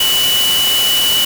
sine tone in noise, 2960 Hz, F#7, in tune, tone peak -12 dBFS, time 0-1.25 s, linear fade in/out 5 ms, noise white, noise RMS -18 dBFS, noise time 0-1.25 s, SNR +3 dB, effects none

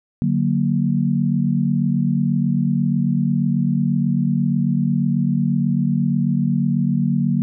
sine chord, D augmented, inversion none, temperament equal, 146.83 / 185 / 233.1 Hz, D3 / F#3 / A#3, 0 / 0 / 0 cents, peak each -20 dBFS, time 0.22-7.42 s, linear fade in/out 0 ms, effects none

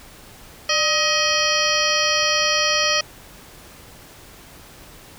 harmonic tone with a mistuned harmonic, 630 Hz, D#5, 21 cents sharp, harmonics 1 / 2 / 3 / 4 / 5 / 7 / 8 / 9, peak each -25 / -25 / -25 / -25 / -25 / -25 / -25 / -25 dBFS, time 0.69-3.01 s, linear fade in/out 5 ms, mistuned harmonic 1, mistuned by -88 cents, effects pink hiss -44 dBFS RMS until 5.18 s

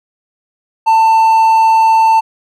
triangle tone, 892 Hz, A5, 23 cents sharp, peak -4 dBFS, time 0.86-2.21 s, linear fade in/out 20 ms, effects none

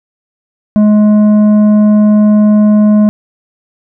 sine tone with tanh clipping, 210.7 Hz, G#3, 25 cents sharp, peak -5 dBFS, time 0.76-3.09 s, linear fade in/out 0 ms, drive 8 dB, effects none

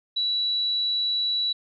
sine tone, 3930 Hz, B7, 9 cents flat, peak -22 dBFS, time 0.16-1.53 s, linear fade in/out 10 ms, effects none

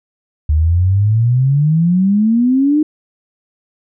sine exponential sweep, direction up, 73.7 to 310.5 Hz, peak -9 dBFS, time 0.49-2.83 s, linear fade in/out 5 ms, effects none

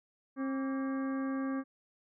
harmonic tone with a mistuned harmonic, 268 Hz, C4, 42 cents sharp, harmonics 1 / 2 / 3 / 4 / 5 / 6 / 7 / 8, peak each -32 / -43 / -51 / -44 / -58 / -48 / -58 / -59 dBFS, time 0.36-1.64 s, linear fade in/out 50 ms, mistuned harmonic 4, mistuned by +130 cents, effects none

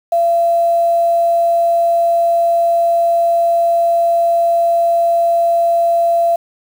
sine tone with quantisation, 680 Hz, F5, 46 cents flat, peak -10 dBFS, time 0.12-6.36 s, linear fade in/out 5 ms, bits 6, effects none

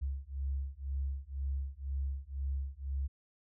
sine beating tone pair, 67.4 / 69.4 Hz, C#2 / C#2, -48 / +3 cents, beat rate 2 Hz, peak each -37 / -37 dBFS, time 0.01-3.08 s, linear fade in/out 20 ms, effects none

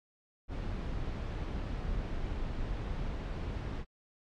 brown noise, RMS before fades -36 dBFS, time 0.48-3.85 s, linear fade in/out 50 ms, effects low-pass 4000 Hz 12 dB/octave + AAC 64 kbps

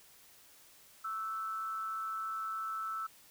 sine tone with amplitude modulation, 1318.5 Hz, E6, in tune, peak -33 dBFS, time 1.04-3.07 s, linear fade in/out 10 ms, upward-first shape sine, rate 197 Hz, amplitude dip 50%, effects white hiss -60 dBFS RMS until 3.3 s

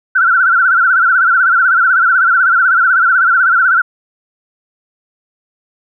sine tone with vibrato, 1440 Hz, F#6, 47 cents flat, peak -7 dBFS, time 0.15-3.82 s, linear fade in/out 10 ms, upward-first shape sine, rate 16 Hz, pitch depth 120 cents each way, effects none

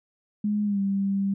sine tone with pitch glide, 208.6 to 196.89 Hz, G#3 to G3, +8 to +8 cents, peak -22 dBFS, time 0.44-1.34 s, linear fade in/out 5 ms, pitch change -100 cents, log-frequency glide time 0.64-0.8 s, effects none

